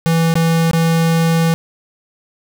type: tone with dropouts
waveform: square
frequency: 164.81 Hz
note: E3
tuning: in tune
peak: -12 dBFS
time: 0.06-1.54 s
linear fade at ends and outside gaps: 0 ms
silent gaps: 0.34-0.355 / 0.712-0.733 s
effects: none